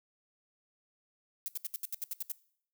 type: noise bursts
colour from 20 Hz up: violet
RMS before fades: -36 dBFS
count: 10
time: 1.46-2.318 s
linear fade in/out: 0 ms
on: 21 ms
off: 72 ms
effects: noise-tail reverb RT60 0.6 s tail -20 dB re dry